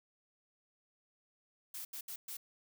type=noise bursts at uneven times; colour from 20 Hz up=blue; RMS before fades=-44 dBFS; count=4; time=1.74-1.85 / 1.93-2.01 / 2.08-2.16 / 2.28-2.37 s; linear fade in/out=5 ms; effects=none